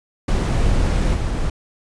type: noise with level steps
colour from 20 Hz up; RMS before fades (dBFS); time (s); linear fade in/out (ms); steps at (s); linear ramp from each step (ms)
brown; -17 / -21; 0.28-1.5; 5; 1.14; 20
effects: resampled to 22050 Hz